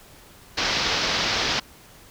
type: low-pass noise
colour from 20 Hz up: white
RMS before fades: -24 dBFS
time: 0.57-1.6 s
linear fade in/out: 10 ms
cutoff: 5500 Hz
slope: 48 dB/octave
effects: pink hiss -49 dBFS RMS until 2.1 s